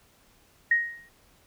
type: tone with exponential decay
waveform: sine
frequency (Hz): 1874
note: A#6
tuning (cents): +9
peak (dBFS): -16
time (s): 0.71-1.09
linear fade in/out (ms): 5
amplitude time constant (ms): 82
effects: pink hiss -61 dBFS RMS until 1.46 s